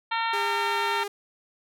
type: harmonic tone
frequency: 456.1 Hz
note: A#4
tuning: 38 cents flat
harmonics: 2 / 3 / 4 / 5 / 6 / 7 / 8 / 9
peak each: -27 / -31 / -33 / -35 / -37 / -38 / -39 / -40 dBFS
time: 0.11-1.04 s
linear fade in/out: 10 ms
type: tone with vibrato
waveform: sawtooth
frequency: 404.6 Hz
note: G#4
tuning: 45 cents flat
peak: -27 dBFS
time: 0.33-1.08 s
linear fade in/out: 5 ms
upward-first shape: triangle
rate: 8.5 Hz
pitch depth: 10 cents each way
effects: none